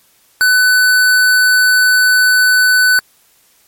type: tone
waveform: square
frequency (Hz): 1500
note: F#6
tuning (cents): +23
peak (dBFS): -8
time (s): 0.41-2.99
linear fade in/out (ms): 0
effects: white hiss -52 dBFS RMS until 3.67 s + MP3 64 kbps